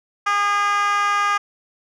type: tone with high-pass filter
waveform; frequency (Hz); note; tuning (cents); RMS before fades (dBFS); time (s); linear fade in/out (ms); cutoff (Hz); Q
10% pulse; 407.7; G#4; -32; -19; 0.26-1.38; 10; 1100; 4.3
effects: low-pass 6000 Hz 12 dB/octave